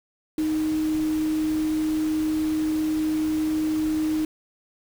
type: tone in noise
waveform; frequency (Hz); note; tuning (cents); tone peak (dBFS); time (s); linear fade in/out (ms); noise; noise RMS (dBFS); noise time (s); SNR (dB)
sine; 311.1; D#4; 0; -21; 0.38-4.25; 2; pink; -39; 0.38-4.25; +15
effects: none